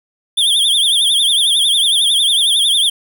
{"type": "tone with vibrato", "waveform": "square", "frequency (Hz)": 3396, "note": "G#7", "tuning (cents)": 38, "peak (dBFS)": -11, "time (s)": [0.37, 2.9], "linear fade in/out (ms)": 10, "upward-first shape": "triangle", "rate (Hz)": 11, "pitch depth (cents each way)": 150, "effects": []}